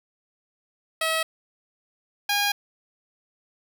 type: tone pair in turn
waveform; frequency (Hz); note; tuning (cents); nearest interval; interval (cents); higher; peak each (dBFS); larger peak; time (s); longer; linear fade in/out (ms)
10% pulse; 644 / 815.6; E5 / G#5; -41 / -32; major third; 409; second; -14 / -13; second; 1.01-1.23 / 2.29-2.52; second; 5
effects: none